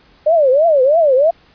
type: tone with vibrato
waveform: sine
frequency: 587.3 Hz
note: D5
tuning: in tune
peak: -8 dBFS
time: 0.26-1.31 s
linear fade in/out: 10 ms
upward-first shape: triangle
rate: 3.1 Hz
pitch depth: 290 cents each way
effects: pink hiss -50 dBFS RMS until 1.54 s + resampled to 11025 Hz